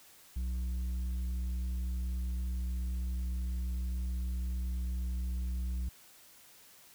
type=tone with tanh clipping; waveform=sine; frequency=61.74 Hz; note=B1; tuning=in tune; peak=-33 dBFS; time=0.36-5.89 s; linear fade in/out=5 ms; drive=6 dB; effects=white hiss -58 dBFS RMS until 6.94 s